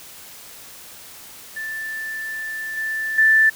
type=tone with level steps; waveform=sine; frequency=1764 Hz; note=A6; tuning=4 cents sharp; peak=-26 / -22 / -11 dBFS; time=1.56-3.5 s; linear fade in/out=10 ms; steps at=2.77 / 3.18 s; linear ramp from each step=5 ms; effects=white hiss -41 dBFS RMS until 3.55 s